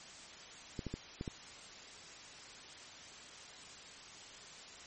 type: clicks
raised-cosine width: 3 ms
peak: -26 dBFS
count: 5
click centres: 0.792 / 0.867 / 0.94 / 1.211 / 1.278 s
effects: white hiss -52 dBFS RMS until 4.86 s + MP3 32 kbps